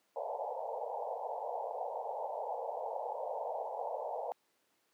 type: band-pass noise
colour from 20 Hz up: white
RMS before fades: -39 dBFS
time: 0.16-4.32 s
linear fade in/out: 0 ms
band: 460 to 920 Hz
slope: 96 dB/octave
effects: pink hiss -75 dBFS RMS until 4.93 s + high-pass 300 Hz 12 dB/octave